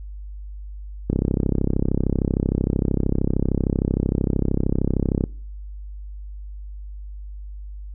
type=click train; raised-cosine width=3 ms; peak=-7 dBFS; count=138; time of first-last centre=1.1-5.239 s; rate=33.1 Hz; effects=noise-tail reverb RT60 0.5 s tail -25 dB re dry + added 50 Hz sine -32 dBFS peak until 7.94 s